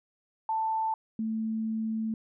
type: tone pair in turn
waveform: sine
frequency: 885 / 221.2 Hz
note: A5 / A3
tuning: +10 / +9 cents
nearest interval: 2 octaves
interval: 2401 cents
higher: first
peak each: -26 / -28 dBFS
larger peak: first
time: 0.49-0.94 / 1.19-2.14 s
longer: second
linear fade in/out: 2 ms
effects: none